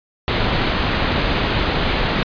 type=low-pass noise; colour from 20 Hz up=pink; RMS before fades=-19 dBFS; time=0.28-2.23 s; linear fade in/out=0 ms; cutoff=4300 Hz; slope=48 dB/octave; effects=resampled to 11025 Hz